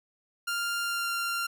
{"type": "tone with pitch glide", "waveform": "sawtooth", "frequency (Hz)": [1396.9, 1385.6], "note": ["F6", "F6"], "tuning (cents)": [0, -14], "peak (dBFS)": -25, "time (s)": [0.47, 1.47], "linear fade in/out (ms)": 10, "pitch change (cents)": -14, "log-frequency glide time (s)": [0.81, 1.12], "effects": []}